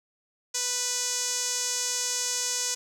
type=tone with band-pass filter; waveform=sawtooth; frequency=493.9 Hz; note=B4; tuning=in tune; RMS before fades=-29 dBFS; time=0.54-2.75 s; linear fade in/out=10 ms; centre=6500 Hz; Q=3.4; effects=none